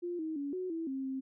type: tone with pitch steps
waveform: sine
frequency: 350 / 316.9 / 283.2 / 368.2 / 327.8 / 267.5 / 265.2 Hz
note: F4 / D#4 / C#4 / F#4 / E4 / C4 / C4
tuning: +4 / +32 / +37 / -8 / -10 / +38 / +23 cents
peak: -34 dBFS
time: 0.02-1.21 s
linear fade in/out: 20 ms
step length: 170 ms
effects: none